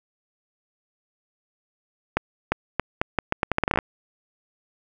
accelerating click train, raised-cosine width 0.5 ms, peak -5 dBFS, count 16, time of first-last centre 2.17-3.788 s, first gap 350 ms, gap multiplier 0.79, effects none

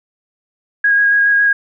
sine tone with vibrato, 1642 Hz, G#6, 20 cents flat, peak -9 dBFS, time 0.84-1.53 s, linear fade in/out 5 ms, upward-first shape square, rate 7.2 Hz, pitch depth 11 cents each way, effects none

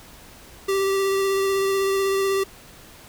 square tone with vibrato, 390 Hz, G4, 9 cents flat, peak -20 dBFS, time 0.68-2.44 s, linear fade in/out 10 ms, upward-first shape sine, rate 16 Hz, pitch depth 13 cents each way, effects pink hiss -46 dBFS RMS until 3.08 s

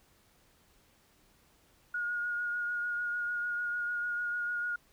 sine tone with vibrato, 1437 Hz, F6, 49 cents sharp, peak -31 dBFS, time 1.94-4.76 s, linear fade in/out 5 ms, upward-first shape sine, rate 6.7 Hz, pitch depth 18 cents each way, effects pink hiss -66 dBFS RMS until 4.92 s

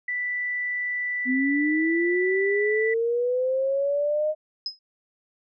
sine tone, 1975.5 Hz, B6, in tune, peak -25 dBFS, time 0.08-2.94 s, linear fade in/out 5 ms
sine linear sweep, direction up, 250.7 to 621 Hz, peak -21 dBFS, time 1.25-4.35 s, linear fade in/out 50 ms
sine tone with exponential decay, 5090 Hz, D#8, 39 cents sharp, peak -23 dBFS, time 4.66-4.79 s, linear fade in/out 2 ms, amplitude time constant 27 ms
effects none

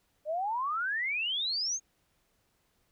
sine exponential sweep, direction up, 587.3 to 6645 Hz, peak -29 dBFS, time 0.25-1.8 s, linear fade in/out 50 ms, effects pink hiss -73 dBFS RMS until 2.91 s

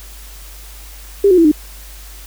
sine tone with pitch steps, 399.8 / 364.5 / 332.3 / 303 Hz, G4 / F#4 / E4 / D#4, +34 / -26 / +14 / -46 cents, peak -6 dBFS, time 1.24-1.516 s, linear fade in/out 5 ms, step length 69 ms, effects added 50 Hz sine -34 dBFS peak until 2.26 s + white hiss -39 dBFS RMS until 2.26 s

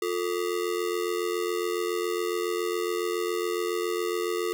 square ring-modulated tone, 399.1 Hz, G4, 31 cents sharp, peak -24 dBFS, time 0.02-4.53 s, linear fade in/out 0 ms, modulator 43.6 Hz, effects none

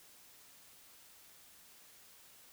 silence, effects white hiss -60 dBFS RMS until 2.52 s

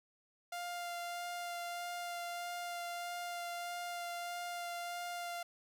sawtooth tone with vibrato, 698.5 Hz, F5, in tune, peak -36 dBFS, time 0.52-5.43 s, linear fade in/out 5 ms, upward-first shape sine, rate 1.6 Hz, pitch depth 10 cents each way, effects none

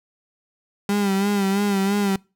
35% pulse tone with vibrato, 199.1 Hz, G3, 27 cents sharp, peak -17 dBFS, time 0.89-2.16 s, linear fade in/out 2 ms, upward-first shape sine, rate 3 Hz, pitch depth 54 cents each way, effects noise-tail reverb RT60 0.3 s tail -25 dB re dry

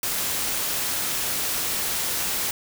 white noise, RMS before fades -26 dBFS, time 0.03-2.51 s, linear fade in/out 2 ms, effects none

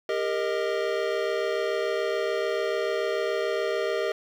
square chord, Eb major, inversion first, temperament equal with one note detuned, 399.3 / 466.2 / 622.3 Hz, G4 / Bb4 / Eb5, +32 / 0 / 0 cents, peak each -30 dBFS, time 0.09-4.12 s, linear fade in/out 2 ms, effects low-pass 4000 Hz 12 dB/octave + 9-bit

